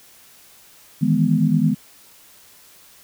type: chord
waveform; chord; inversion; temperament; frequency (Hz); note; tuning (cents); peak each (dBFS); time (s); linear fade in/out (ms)
sine; E major seventh; third; equal; 155.56 / 164.81 / 207.7 / 246.9; D#3 / E3 / G#3 / B3; 0 / 0 / 0 / 0; -20; 1.01-1.75; 20
effects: white hiss -49 dBFS RMS until 3.03 s